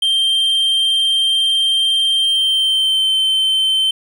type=tone with pitch glide; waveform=triangle; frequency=3159 to 3094 Hz; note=G7 to G7; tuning=+13 to -23 cents; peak=-11 dBFS; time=0.02-3.91 s; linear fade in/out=5 ms; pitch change=-36 cents; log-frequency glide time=2.17-3.14 s; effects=none